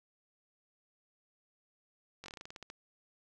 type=slowing click train; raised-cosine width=0.2 ms; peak=-29 dBFS; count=12; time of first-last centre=2.24-2.701 s; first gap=20 ms; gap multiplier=1.14; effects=none